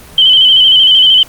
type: tone with vibrato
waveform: sine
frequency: 3071 Hz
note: G7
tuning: 36 cents flat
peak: -3 dBFS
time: 0.18-1.23 s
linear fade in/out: 2 ms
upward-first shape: square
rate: 13 Hz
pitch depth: 39 cents each way
effects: pink hiss -35 dBFS RMS until 1.28 s + Opus 24 kbps